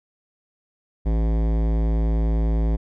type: tone with hard clipping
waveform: sine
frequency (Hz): 55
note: A1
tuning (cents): 0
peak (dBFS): -20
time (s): 1.05-2.77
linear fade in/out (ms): 20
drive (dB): 18
effects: none